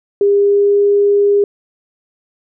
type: tone with pitch glide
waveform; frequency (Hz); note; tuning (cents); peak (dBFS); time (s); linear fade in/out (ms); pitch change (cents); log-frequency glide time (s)
sine; 403.2 to 405.8; G4 to G#4; +49 to -40; -8; 0.21-1.44; 2; +11; 0.35-0.81
effects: none